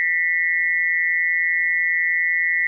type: tone with amplitude modulation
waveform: sine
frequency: 1971 Hz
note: B6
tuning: 4 cents flat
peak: -13 dBFS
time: 0-2.67 s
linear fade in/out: 0 ms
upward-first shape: sine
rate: 170 Hz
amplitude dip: 90%
effects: none